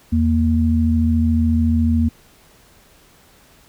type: tone pair together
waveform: sine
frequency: 82.41 / 233.3 Hz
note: E2 / A#3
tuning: 0 / +2 cents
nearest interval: octave + tritone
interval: 1802 cents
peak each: -16 dBFS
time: 0.12-2.09 s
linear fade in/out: 10 ms
effects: pink hiss -51 dBFS RMS until 3.68 s